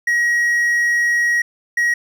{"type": "tone pair in turn", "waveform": "triangle", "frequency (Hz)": [1900, 1900], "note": ["A#6", "A#6"], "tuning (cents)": [33, 33], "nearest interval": "unison", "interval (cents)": 0, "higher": "neither", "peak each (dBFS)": -12, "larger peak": "neither", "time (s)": [[0.07, 1.42], [1.77, 1.94]], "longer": "first", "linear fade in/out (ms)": 5, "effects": []}